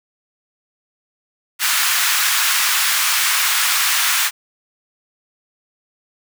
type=high-pass noise; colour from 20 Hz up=pink; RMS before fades=-17 dBFS; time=1.59-4.31 s; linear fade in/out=50 ms; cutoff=1200 Hz; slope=24 dB/octave; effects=none